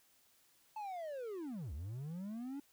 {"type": "linear two-way sweep", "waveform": "triangle", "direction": "down then up", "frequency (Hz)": [880, 65, 288.5], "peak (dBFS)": -39, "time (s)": [0.76, 2.6], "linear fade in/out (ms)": 5, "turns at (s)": 1.73, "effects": ["white hiss -70 dBFS RMS until 2.72 s"]}